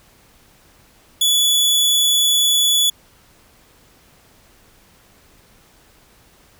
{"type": "tone", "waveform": "sawtooth", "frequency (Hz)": 3426, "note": "A7", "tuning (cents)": -47, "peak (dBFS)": -10, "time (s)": [1.21, 2.9], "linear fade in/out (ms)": 5, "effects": ["pink hiss -52 dBFS RMS until 6.59 s"]}